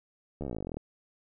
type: slowing click train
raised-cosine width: 2 ms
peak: -23 dBFS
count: 20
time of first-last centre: 0.41-0.77 s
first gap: 13 ms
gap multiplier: 1.04
effects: none